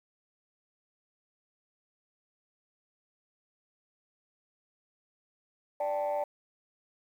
sine chord, D suspended fourth, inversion none, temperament equal, 587.3 / 784 / 880 Hz, D5 / G5 / A5, 0 / 0 / 0 cents, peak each -29 / -34 / -34 dBFS, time 5.8-6.24 s, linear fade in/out 5 ms, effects tanh soft clip ceiling -24 dBFS + 10-bit

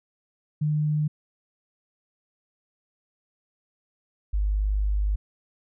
sine tone pair in turn, 151.2 / 50.81 Hz, D#3 / G#1, -49 / -37 cents, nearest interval octave + perfect fifth, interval 1888 cents, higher first, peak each -21 dBFS, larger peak neither, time 0.61-1.08 / 4.33-5.16 s, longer second, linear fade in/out 10 ms, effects none

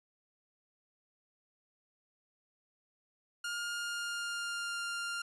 sawtooth tone with pitch glide, 1415 to 1397.1 Hz, F6 to F6, +22 to 0 cents, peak -32 dBFS, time 3.44-5.22 s, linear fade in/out 5 ms, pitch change -22 cents, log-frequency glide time 3.72-4.81 s, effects resampled to 24000 Hz

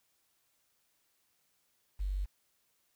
sine tone with quantisation, 48.13 Hz, G1, 31 cents flat, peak -31 dBFS, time 1.99-2.26 s, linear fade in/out 20 ms, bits 10, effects white hiss -75 dBFS RMS until 2.95 s

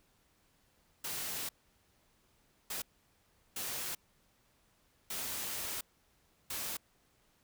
white noise bursts at uneven times, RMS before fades -39 dBFS, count 5, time 1.04-1.49 / 2.7-2.82 / 3.56-3.95 / 5.1-5.81 / 6.5-6.77 s, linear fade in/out 5 ms, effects pink hiss -71 dBFS RMS until 7.43 s

